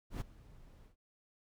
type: noise with ADSR envelope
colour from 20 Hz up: brown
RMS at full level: -35 dBFS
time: 0.1-0.96 s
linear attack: 110 ms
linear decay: 13 ms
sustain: -22 dB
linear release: 110 ms
effects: none